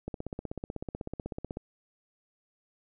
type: click train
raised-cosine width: 2 ms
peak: -22 dBFS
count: 25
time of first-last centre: 0.08-1.571 s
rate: 16.1 Hz
effects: none